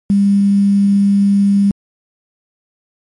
sine tone with quantisation, 200 Hz, G3, 35 cents sharp, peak -8 dBFS, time 0.1-1.71 s, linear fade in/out 0 ms, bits 6, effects MP3 48 kbps

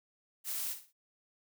blue noise with echo, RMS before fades -37 dBFS, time 0.44-0.76 s, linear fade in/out 50 ms, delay 57 ms, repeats 3, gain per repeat -10 dB, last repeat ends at 0.931 s, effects none

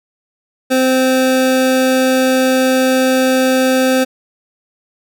square tone pair together, 259 / 520 Hz, C4 / C5, -17 / -11 cents, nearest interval octave, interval 1206 cents, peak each -14 dBFS, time 0.7-4.05 s, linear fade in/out 20 ms, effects none

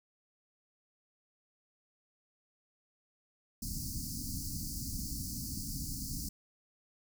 pink band-stop noise, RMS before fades -39 dBFS, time 3.62-6.29 s, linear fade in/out 5 ms, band 300 to 4500 Hz, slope 96 dB/octave, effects none

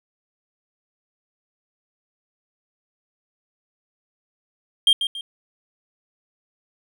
triangle tone with echo, 3200 Hz, G7, 35 cents sharp, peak -10 dBFS, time 4.87-4.93 s, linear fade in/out 2 ms, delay 140 ms, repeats 2, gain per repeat -9 dB, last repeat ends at 5.21 s, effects none

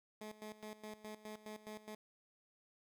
15% pulse tone with tremolo, 213.9 Hz, A3, 49 cents flat, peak -40 dBFS, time 0.21-1.95 s, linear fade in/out 5 ms, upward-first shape square, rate 4.8 Hz, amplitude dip 80%, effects none

